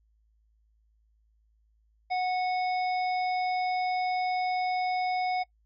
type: harmonic tone with a mistuned harmonic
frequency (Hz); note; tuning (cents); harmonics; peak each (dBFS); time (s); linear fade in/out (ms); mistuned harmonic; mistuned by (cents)
735; F#5; -12; 1 / 3 / 5 / 7; -26 / -35 / -49 / -43; 2.1-5.44; 20; 7; -39
effects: noise-tail reverb RT60 0.1 s tail -22 dB re dry + added 54 Hz sine -64 dBFS peak until 5.65 s